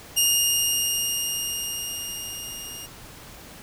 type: tone with level ramp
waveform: 15% pulse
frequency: 2833 Hz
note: F7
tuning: 24 cents sharp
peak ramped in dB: -10 to -29 dBFS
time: 0.16-2.87 s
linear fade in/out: 20 ms
effects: pink hiss -44 dBFS RMS until 3.62 s